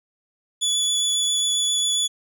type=tone with vibrato; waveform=25% pulse; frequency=3431 Hz; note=A7; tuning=44 cents flat; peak=-15 dBFS; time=0.61-2.08 s; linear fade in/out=20 ms; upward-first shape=triangle; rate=7.4 Hz; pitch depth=12 cents each way; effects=none